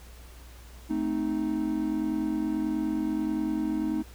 triangle chord, A diminished, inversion none, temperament equal, 220 / 261.6 / 311.1 Hz, A3 / C4 / Eb4, 0 / 0 / 0 cents, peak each -30 / -31 / -26 dBFS, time 0.89-4.03 s, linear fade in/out 20 ms, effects added 60 Hz sine -46 dBFS peak until 4.14 s + pink hiss -53 dBFS RMS until 4.14 s

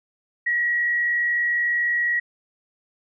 sine tone with frequency modulation, 1913 Hz, A#6, 44 cents sharp, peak -19 dBFS, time 0.46-2.2 s, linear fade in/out 10 ms, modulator 70.1 Hz, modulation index 0.37, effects none

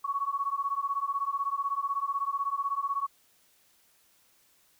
sine beating tone pair, 1108.7 / 1124.7 Hz, C#6 / C#6, 0 / +25 cents, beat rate 16 Hz, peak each -31 dBFS, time 0.04-3.07 s, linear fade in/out 10 ms, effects white hiss -65 dBFS RMS until 4.79 s

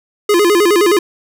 square tone with vibrato, 379 Hz, F#4, 42 cents sharp, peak -9 dBFS, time 0.29-0.99 s, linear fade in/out 5 ms, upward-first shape square, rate 9.6 Hz, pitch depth 160 cents each way, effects none

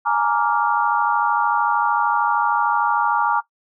sine chord, Bb dominant seventh, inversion third, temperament just, 839.1 / 932.3 / 1165.4 / 1398.5 Hz, Ab5 / Bb5 / D6 / F6, +18 / 0 / -14 / +2 cents, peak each -22 / -20 / -22 / -24 dBFS, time 0.05-3.41 s, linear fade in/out 20 ms, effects noise-tail reverb RT60 0.1 s tail -17 dB re dry

